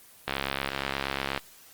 click train, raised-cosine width 0.3 ms, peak -11 dBFS, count 76, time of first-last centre 0.28-1.376 s, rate 68.4 Hz, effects white hiss -53 dBFS RMS until 1.73 s + Opus 24 kbps

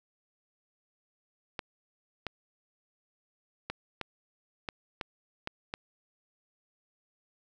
clicks, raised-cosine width 0.3 ms, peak -18 dBFS, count 8, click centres 1.592 / 2.267 / 3.7 / 4.013 / 4.688 / 5.012 / 5.474 / 5.739 s, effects none

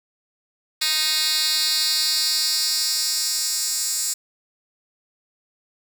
10% pulse tone with high-pass filter sweep, 311 Hz, D#4, 1 cent flat, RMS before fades -22 dBFS, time 0.81-4.14 s, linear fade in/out 10 ms, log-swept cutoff 3400 to 6800 Hz, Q 2.4, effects none

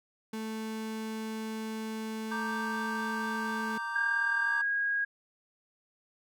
35% pulse tone, 220 Hz, A3, in tune, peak -33 dBFS, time 0.33-3.78 s, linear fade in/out 5 ms
triangle chord, G minor, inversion first, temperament equal, 932.3 / 1174.7 / 1568 Hz, Bb5 / D6 / G6, 0 / 0 / 0 cents, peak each -36 / -38 / -34 dBFS, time 2.31-4.62 s, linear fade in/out 10 ms
sine tone with pitch glide, 1607 to 1639.8 Hz, G6 to G#6, +43 to -22 cents, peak -27 dBFS, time 3.95-5.05 s, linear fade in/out 10 ms, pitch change +35 cents, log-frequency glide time 4.43-4.55 s
effects none

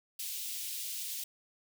white high-pass noise, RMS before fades -39 dBFS, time 0.19-1.24 s, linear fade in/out 5 ms, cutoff 2700 Hz, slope 24 dB/octave, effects none

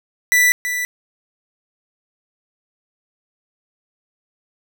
45% pulse tone with echo, 1975.5 Hz, B6, in tune, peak -11 dBFS, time 0.32-0.52 s, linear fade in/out 0 ms, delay 330 ms, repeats 1, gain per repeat -9 dB, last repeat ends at 0.85 s, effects none

